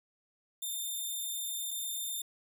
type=tone pair in turn; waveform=5% pulse; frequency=3608 / 3608 Hz; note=A7 / A7; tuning=+43 / +43 cents; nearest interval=unison; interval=0 cents; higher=neither; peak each=-27 dBFS; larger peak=neither; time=0.62-1.71 / 1.71-2.22 s; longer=first; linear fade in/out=5 ms; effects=none